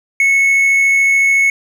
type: tone with amplitude modulation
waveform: triangle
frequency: 2200 Hz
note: C#7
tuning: 14 cents flat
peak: -6 dBFS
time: 0.2-1.5 s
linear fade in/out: 2 ms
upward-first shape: sine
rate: 73.8 Hz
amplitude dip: 25%
effects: none